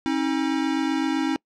square tone pair together, 270.5 / 318.3 Hz, C#4 / D#4, -42 / +39 cents, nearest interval minor third, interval 281 cents, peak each -25 dBFS, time 0.06-1.36 s, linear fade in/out 0 ms, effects noise-tail reverb RT60 0.1 s tail -26 dB re dry + low-pass 5000 Hz 12 dB/octave

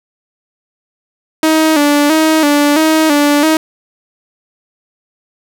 sawtooth tone with vibrato, 303.1 Hz, D#4, 45 cents flat, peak -4 dBFS, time 1.43-3.57 s, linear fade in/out 2 ms, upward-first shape square, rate 1.5 Hz, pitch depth 72 cents each way, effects none

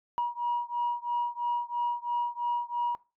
sine beating tone pair, 957 / 960 Hz, A#5 / B5, +45 / -49 cents, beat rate 3 Hz, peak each -29 / -30 dBFS, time 0.18-2.95 s, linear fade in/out 0 ms, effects noise-tail reverb RT60 0.3 s tail -20 dB re dry + tanh soft clip ceiling -22 dBFS

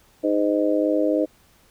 harmonic tone, 103.2 Hz, G#2, 10 cents flat, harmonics 3 / 4 / 5 / 6, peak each -21 / -28 / -23 / -24 dBFS, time 0.23-1.26 s, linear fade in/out 20 ms, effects pink hiss -57 dBFS RMS until 1.7 s

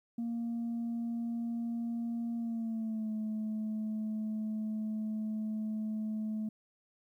sine tone with pitch glide, 233.2 to 216.3 Hz, A#3 to A3, +1 to -29 cents, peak -31 dBFS, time 0.18-6.49 s, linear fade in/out 5 ms, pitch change -130 cents, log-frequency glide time 2.36-3.11 s, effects tanh soft clip ceiling -31 dBFS + 12-bit

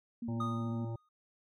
sine tone with vibrato, 233.1 Hz, A#3, in tune, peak -36 dBFS, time 0.22-0.85 s, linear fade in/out 5 ms, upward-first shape square, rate 14 Hz, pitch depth 24 cents each way
harmonic tone, 114.9 Hz, A#2, 25 cents flat, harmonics 1 / 3 / 5 / 7 / 8, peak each -36 / -46 / -50 / -53 / -54 dBFS, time 0.28-0.96 s, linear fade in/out 5 ms
triangle tone with exponential decay, 1237 Hz, D#6, 10 cents flat, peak -31 dBFS, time 0.4-1.09 s, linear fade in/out 5 ms, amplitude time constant 150 ms
effects none

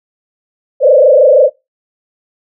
sine tone with frequency modulation, 554.4 Hz, C#5, in tune, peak -3 dBFS, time 0.8-1.5 s, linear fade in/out 50 ms, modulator 26.2 Hz, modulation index 2.2, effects noise-tail reverb RT60 0.2 s tail -20 dB re dry

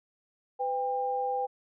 sine tone pair together, 503 / 798.5 Hz, B4 / G5, +32 / +32 cents, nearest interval minor sixth, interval 800 cents, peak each -32 / -29 dBFS, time 0.59-1.47 s, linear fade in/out 20 ms, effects none

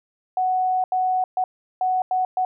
sine tone bursts at uneven times, 742 Hz, F#5, 5 cents sharp, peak -18 dBFS, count 6, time 0.37-0.84 / 0.92-1.24 / 1.37-1.44 / 1.81-2.02 / 2.11-2.25 / 2.37-2.45 s, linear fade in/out 2 ms, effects none

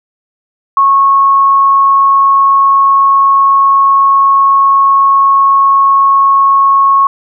sine tone, 1098 Hz, C#6, 17 cents flat, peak -4 dBFS, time 0.77-7.07 s, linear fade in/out 2 ms, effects none

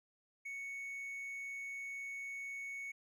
triangle tone, 2219 Hz, C#7, 1 cent sharp, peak -40 dBFS, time 0.45-2.92 s, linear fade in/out 10 ms, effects none

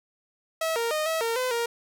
sawtooth tone with pitch steps, 647 / 464.5 / 616 / 646 / 459.3 / 508 / 468.5 Hz, E5 / A#4 / D#5 / E5 / A#4 / B4 / A#4, -32 / -6 / -17 / -35 / -26 / +49 / +9 cents, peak -21 dBFS, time 0.61-1.66 s, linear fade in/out 5 ms, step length 150 ms, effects none

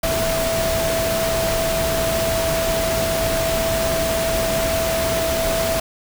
sine tone in noise, 658 Hz, E5, 3 cents flat, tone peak -20 dBFS, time 0.03-5.8 s, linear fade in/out 5 ms, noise pink, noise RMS -23 dBFS, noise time 0.03-5.8 s, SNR 0 dB, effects none

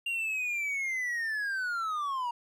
triangle linear sweep, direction down, 2794 to 936 Hz, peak -28 dBFS, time 0.06-2.31 s, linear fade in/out 5 ms, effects none

